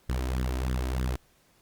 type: tone with flanger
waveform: sawtooth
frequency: 63.4 Hz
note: B1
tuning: 46 cents sharp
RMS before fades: -29 dBFS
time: 0.09-1.16 s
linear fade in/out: 5 ms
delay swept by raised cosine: 0.57 to 3.17 ms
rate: 3.2 Hz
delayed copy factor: +0.7
effects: pink hiss -64 dBFS RMS until 1.61 s + Opus 48 kbps